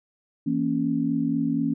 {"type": "chord", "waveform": "sine", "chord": "A# diminished", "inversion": "second", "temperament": "equal", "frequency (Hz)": [164.81, 233.1, 277.2], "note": ["E3", "A#3", "C#4"], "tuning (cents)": [0, 0, 0], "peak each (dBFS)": [-29, -26, -24], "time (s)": [0.46, 1.74], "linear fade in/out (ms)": 10, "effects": []}